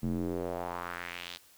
square tone with band-pass filter sweep, 43.65 Hz, F1, in tune, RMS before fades -36 dBFS, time 0.02-1.38 s, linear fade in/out 20 ms, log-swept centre 190 to 4100 Hz, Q 2.2, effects white hiss -60 dBFS RMS until 1.57 s

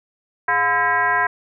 sine tone with frequency modulation, 1315 Hz, E6, 5 cents flat, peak -15 dBFS, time 0.48-1.27 s, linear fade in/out 5 ms, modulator 301 Hz, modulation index 2, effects none

